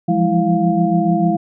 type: tone cluster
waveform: sine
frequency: 170 / 176.8 / 205.4 / 330 / 700 Hz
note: F3 / F3 / G#3 / E4 / F5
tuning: -46 / +22 / -19 / +2 / +4 cents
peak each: -19 dBFS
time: 0.08-1.37 s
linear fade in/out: 10 ms
effects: none